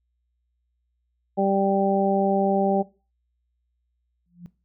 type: harmonic tone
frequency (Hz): 196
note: G3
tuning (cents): 0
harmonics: 1 / 2 / 3 / 4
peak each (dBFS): -24 / -25 / -24 / -24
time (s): 1.37-2.83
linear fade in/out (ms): 20
type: tone with exponential growth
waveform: sine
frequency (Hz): 174.61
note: F3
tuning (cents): 0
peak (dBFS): -33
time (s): 4.26-4.46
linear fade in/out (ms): 0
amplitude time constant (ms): 43
effects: noise-tail reverb RT60 0.3 s tail -18 dB re dry + added 60 Hz sine -70 dBFS peak until 4.64 s